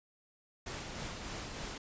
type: noise with tremolo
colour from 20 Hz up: pink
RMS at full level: -41 dBFS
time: 0.66-1.78 s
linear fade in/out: 5 ms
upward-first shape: sine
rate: 3.3 Hz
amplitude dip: 30%
effects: resampled to 16000 Hz